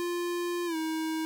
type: tone with pitch glide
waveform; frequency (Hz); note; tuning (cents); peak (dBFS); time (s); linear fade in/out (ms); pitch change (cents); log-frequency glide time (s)
square; 349.2 to 318.4; F4 to D#4; 0 to +40; -30; 0-1.25; 0; -160; 0.66-0.76
effects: none